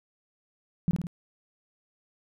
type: tone with echo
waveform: sine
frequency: 172.2 Hz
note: F3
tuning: 24 cents flat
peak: -20 dBFS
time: 0.88-0.91 s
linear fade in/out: 0 ms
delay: 53 ms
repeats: 3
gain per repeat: -4 dB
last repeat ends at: 1.069 s
effects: none